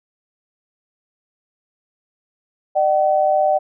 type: tone pair together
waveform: sine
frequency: 604 / 761 Hz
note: D5 / F#5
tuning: +48 / +48 cents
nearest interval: major third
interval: 400 cents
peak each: -16 / -16 dBFS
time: 2.75-3.59 s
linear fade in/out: 20 ms
effects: none